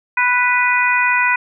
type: harmonic tone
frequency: 493.9 Hz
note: B4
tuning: in tune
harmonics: 2 / 3 / 4 / 5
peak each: -18 / -18 / -18 / -18 dBFS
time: 0.17-1.36 s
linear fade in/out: 5 ms
effects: none